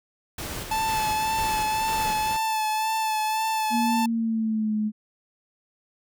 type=noise with tremolo; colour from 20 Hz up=pink; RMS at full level=-33 dBFS; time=0.38-2.37 s; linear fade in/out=5 ms; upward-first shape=square; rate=2 Hz; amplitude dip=35%
type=tone with vibrato; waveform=45% pulse; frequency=873 Hz; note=A5; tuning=14 cents flat; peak=-23 dBFS; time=0.71-4.06 s; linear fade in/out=5 ms; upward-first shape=sine; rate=1.9 Hz; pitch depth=24 cents each way
type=tone with pitch glide; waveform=sine; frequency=234.3 to 213.6 Hz; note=A#3 to G#3; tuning=+9 to +49 cents; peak=-22 dBFS; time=3.7-4.92 s; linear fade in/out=50 ms; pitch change=-160 cents; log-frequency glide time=3.94-4.75 s
effects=none